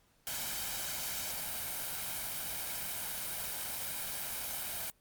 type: noise with comb filter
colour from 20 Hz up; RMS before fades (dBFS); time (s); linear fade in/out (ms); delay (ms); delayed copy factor
white; -38; 0.27-4.9; 0; 1.3; +0.5
effects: pink hiss -70 dBFS RMS until 5 s + Opus 48 kbps